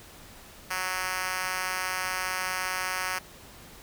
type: tone with high-pass filter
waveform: 5% pulse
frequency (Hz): 185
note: F#3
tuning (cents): 0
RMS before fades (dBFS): -31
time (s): 0.7-3.19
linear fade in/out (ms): 10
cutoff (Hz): 940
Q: 0.68
effects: pink hiss -49 dBFS RMS until 3.82 s